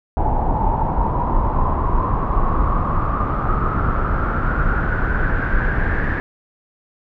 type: noise with low-pass filter sweep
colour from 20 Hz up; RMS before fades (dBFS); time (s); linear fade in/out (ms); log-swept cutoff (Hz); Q
brown; -18; 0.17-6.2; 0; 850 to 1700; 8.7
effects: none